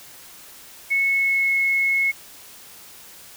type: tone with pitch glide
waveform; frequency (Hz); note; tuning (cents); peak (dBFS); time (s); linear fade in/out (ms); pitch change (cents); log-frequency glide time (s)
sine; 2199 to 2181; C#7 to C#7; -14 to -29; -17; 0.9-2.12; 20; -15; 1.05-1.54
effects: white hiss -44 dBFS RMS until 3.36 s